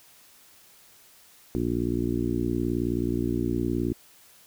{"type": "harmonic tone", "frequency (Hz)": 59.1, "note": "A#1", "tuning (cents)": 24, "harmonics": [1, 2, 3, 4, 5, 6, 7], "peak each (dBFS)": [-34, -32, -38, -30, -29, -30, -40], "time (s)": [1.55, 3.93], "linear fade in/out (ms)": 0, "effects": ["white hiss -55 dBFS RMS until 4.46 s"]}